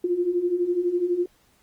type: beating tone pair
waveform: sine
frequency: 344 / 356 Hz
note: F4 / F4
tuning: -26 / +33 cents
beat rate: 12 Hz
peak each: -27 / -22 dBFS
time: 0.04-1.26 s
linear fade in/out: 5 ms
effects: pink hiss -62 dBFS RMS until 1.62 s + Opus 24 kbps